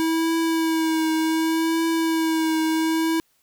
square tone with vibrato, 323.3 Hz, E4, 34 cents flat, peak -20 dBFS, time 0-3.2 s, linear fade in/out 0 ms, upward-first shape triangle, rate 0.67 Hz, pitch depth 30 cents each way, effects white hiss -65 dBFS RMS until 3.42 s

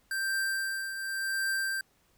square tone with tremolo, 1573 Hz, G6, 6 cents sharp, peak -28 dBFS, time 0.11-1.81 s, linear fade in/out 2 ms, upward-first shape triangle, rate 0.9 Hz, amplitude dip 60%, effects pink hiss -68 dBFS RMS until 2.17 s

